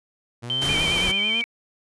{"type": "exponential sweep", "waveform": "sawtooth", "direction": "up", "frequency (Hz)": [116.54, 239], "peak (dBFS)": -28, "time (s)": [0.42, 1.43], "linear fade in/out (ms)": 20}
{"type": "tone", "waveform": "sine", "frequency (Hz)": 3108, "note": "G7", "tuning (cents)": -16, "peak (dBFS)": -22, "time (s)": [0.5, 1.41], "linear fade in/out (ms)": 0}
{"type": "noise", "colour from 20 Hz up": "pink", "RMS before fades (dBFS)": -28, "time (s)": [0.61, 1.12], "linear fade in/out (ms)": 10}
{"type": "tone with vibrato", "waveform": "sine", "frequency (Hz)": 2349, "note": "D7", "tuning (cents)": 0, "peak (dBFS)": -24, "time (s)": [0.69, 1.44], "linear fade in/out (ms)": 0, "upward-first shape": "sine", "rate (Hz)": 9.1, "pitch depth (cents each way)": 62}
{"effects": ["resampled to 24000 Hz"]}